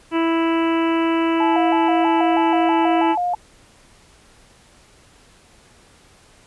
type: harmonic tone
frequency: 329.6 Hz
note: E4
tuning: in tune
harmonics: 1 / 2 / 3 / 4 / 5 / 6 / 7 / 8 / 9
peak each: -17 / -28 / -25 / -30 / -34 / -36 / -34 / -33 / -35 dBFS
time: 0.11-3.16 s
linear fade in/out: 50 ms
type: tone with vibrato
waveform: sine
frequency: 784 Hz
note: G5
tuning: in tune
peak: -18 dBFS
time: 1.4-3.35 s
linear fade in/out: 5 ms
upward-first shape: square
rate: 3.1 Hz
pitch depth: 170 cents each way
effects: pink hiss -51 dBFS RMS until 6.46 s + resampled to 24000 Hz